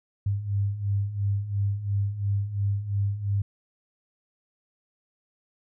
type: beating tone pair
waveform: sine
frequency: 98.5 / 101.4 Hz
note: G2 / G#2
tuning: +9 / -41 cents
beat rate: 2.9 Hz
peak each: -30 / -25 dBFS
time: 0.26-3.42 s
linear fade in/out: 5 ms
effects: none

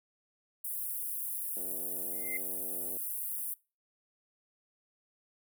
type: high-pass noise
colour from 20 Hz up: pink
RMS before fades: -37 dBFS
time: 0.64-3.54 s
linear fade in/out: 5 ms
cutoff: 10000 Hz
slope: 48 dB/octave
type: click train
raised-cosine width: 2 ms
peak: -32 dBFS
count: 128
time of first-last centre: 1.57-2.969 s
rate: 90.8 Hz
type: tone with exponential growth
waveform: sine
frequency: 2089 Hz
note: C7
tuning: 3 cents flat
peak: -31 dBFS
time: 2.1-2.37 s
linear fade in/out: 5 ms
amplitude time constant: 57 ms
effects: noise-tail reverb RT60 0.3 s tail -23 dB re dry + high-pass 300 Hz 12 dB/octave

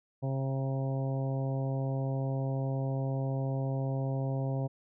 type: harmonic tone with a mistuned harmonic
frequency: 134.5 Hz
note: C3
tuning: 48 cents sharp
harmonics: 1 / 2 / 3 / 4 / 5 / 6 / 7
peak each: -30 / -39 / -43 / -40 / -43 / -48 / -50 dBFS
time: 0.22-4.68 s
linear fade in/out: 20 ms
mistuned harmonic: 6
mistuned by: -26 cents
effects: none

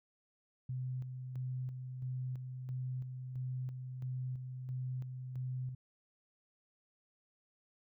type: tone with tremolo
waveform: sine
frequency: 127.9 Hz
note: C3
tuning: 39 cents flat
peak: -36 dBFS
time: 0.69-5.75 s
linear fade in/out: 5 ms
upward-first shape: square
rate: 1.5 Hz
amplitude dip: 45%
effects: none

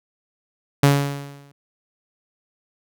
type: tone with exponential decay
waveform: sawtooth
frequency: 141.3 Hz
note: C#3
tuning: 34 cents sharp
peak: -6 dBFS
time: 0.83-1.52 s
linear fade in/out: 5 ms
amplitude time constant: 150 ms
effects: none

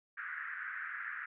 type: band-pass noise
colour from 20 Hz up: white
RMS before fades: -42 dBFS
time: 0.17-1.26 s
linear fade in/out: 10 ms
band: 1400 to 1800 Hz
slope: 48 dB/octave
effects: none

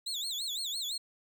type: tone with vibrato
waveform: 35% pulse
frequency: 3816 Hz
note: A#7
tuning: 40 cents sharp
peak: -32 dBFS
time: 0.06-0.98 s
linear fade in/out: 10 ms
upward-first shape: sine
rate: 5.9 Hz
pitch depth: 220 cents each way
effects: none

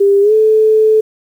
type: tone with pitch glide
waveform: sine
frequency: 399 to 435.1 Hz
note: G4 to A4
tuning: +31 to -19 cents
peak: -6 dBFS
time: 0-1.01 s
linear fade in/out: 10 ms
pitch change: +150 cents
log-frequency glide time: 0.21-0.33 s
effects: 7-bit

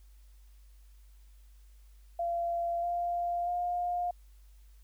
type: tone with pitch steps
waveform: sine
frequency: 686 / 696.8 / 707.7 Hz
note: F5 / F5 / F5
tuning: -31 / -4 / +23 cents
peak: -29 dBFS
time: 2.19-4.11 s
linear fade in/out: 5 ms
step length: 640 ms
effects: added 50 Hz sine -53 dBFS peak until 4.83 s + white hiss -70 dBFS RMS until 4.83 s

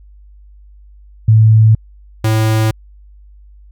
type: tone pair in turn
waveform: sine / square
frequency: 110 / 110 Hz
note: A2 / A2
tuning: 0 / 0 cents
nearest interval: unison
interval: 0 cents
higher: neither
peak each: -4 / -11 dBFS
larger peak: first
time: 1.28-1.75 / 2.24-2.71 s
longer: neither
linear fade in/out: 5 ms
effects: added 50 Hz sine -38 dBFS peak until 3.71 s

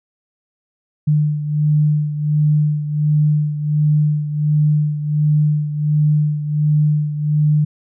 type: beating tone pair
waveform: sine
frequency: 150 / 151.4 Hz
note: D3 / D#3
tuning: +37 / -47 cents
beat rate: 1.4 Hz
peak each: -14 / -20 dBFS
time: 1.07-7.65 s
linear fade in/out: 10 ms
effects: none

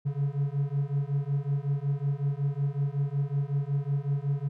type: beating tone pair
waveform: triangle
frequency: 138.59 / 143.99 Hz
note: C#3 / D3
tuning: 0 / -34 cents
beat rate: 5.4 Hz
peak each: -27 dBFS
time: 0.05-4.49 s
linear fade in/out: 20 ms
effects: none

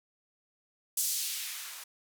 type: noise with band-pass filter sweep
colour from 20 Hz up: violet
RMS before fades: -35 dBFS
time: 0.97-1.84 s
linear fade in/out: 5 ms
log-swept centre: 7100 to 880 Hz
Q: 0.97
effects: none

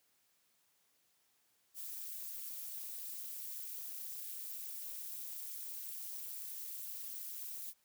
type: noise with amplitude modulation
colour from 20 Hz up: violet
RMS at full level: -41 dBFS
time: 1.74-7.74 s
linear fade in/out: 50 ms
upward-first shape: sine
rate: 266 Hz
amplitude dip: 95%
effects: white hiss -75 dBFS RMS until 7.84 s + high-pass 80 Hz 12 dB/octave

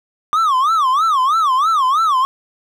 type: tone with vibrato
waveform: triangle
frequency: 1167 Hz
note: D6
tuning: 11 cents flat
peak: -10 dBFS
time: 0.33-2.25 s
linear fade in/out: 0 ms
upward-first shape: sine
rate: 3.1 Hz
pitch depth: 240 cents each way
effects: none

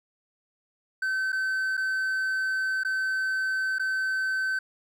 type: tone with dropouts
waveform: triangle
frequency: 1535 Hz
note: G6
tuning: 37 cents flat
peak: -23 dBFS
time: 1.02-4.59 s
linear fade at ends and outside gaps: 5 ms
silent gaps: 1.321-1.327 / 1.77-1.775 / 2.835-2.848 / 3.785-3.795 s
effects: none

